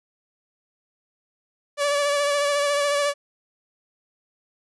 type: tone with vibrato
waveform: sawtooth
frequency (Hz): 575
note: D5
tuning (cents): -37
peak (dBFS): -16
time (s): 1.77-3.14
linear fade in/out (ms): 50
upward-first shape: sine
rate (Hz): 14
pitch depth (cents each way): 28
effects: resampled to 24000 Hz